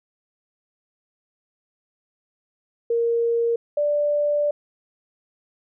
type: tone pair in turn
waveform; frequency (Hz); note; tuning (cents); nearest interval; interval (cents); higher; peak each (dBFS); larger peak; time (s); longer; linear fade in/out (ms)
sine; 466.2 / 587.4; A#4 / D5; 0 / 0; major third; 400; second; -18; neither; 2.9-3.56 / 3.77-4.51; second; 5
effects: none